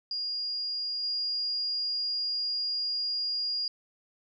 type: tone with level steps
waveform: sine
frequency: 4841 Hz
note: D#8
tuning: 48 cents flat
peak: -30 / -28 dBFS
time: 0.11-3.68 s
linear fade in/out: 2 ms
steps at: 1.03 s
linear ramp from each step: 5 ms
effects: none